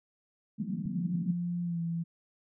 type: band-pass noise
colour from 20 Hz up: white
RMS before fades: -35 dBFS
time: 0.58-1.33 s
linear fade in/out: 20 ms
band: 160 to 220 Hz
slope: 48 dB/octave
type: click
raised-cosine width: 5 ms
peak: -31 dBFS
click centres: 0.858 s
type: tone with pitch glide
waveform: sine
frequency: 174.4 to 167.68 Hz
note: F3 to E3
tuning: -2 to +30 cents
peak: -30 dBFS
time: 0.95-2.04 s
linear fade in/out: 20 ms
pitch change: -68 cents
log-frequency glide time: 1.63-1.8 s
effects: none